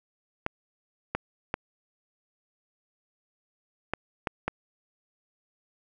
clicks, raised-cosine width 0.5 ms, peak -12 dBFS, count 6, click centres 0.464 / 1.15 / 1.541 / 3.936 / 4.272 / 4.48 s, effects none

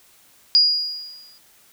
sine tone with exponential decay, 4871 Hz, D#8, 38 cents flat, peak -9 dBFS, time 0.55-1.38 s, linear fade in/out 0 ms, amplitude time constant 180 ms, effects white hiss -54 dBFS RMS until 1.72 s

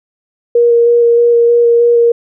sine tone with vibrato, 472 Hz, A#4, 22 cents sharp, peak -5 dBFS, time 0.55-2.12 s, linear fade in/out 5 ms, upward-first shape square, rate 3.2 Hz, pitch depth 9 cents each way, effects none

